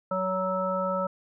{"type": "harmonic tone", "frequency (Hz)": 187.2, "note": "F#3", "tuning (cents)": 20, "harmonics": [1, 3, 5, 7], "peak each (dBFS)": [-33, -28, -35, -30], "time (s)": [0.11, 1.07], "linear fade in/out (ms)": 5, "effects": []}